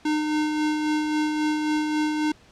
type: tone with tremolo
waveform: square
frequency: 304.7 Hz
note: D#4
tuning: 36 cents flat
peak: -21 dBFS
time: 0.05-2.32 s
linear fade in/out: 5 ms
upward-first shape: sine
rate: 3.7 Hz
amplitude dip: 35%
effects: pink hiss -54 dBFS RMS until 2.51 s + low-pass 6000 Hz 12 dB/octave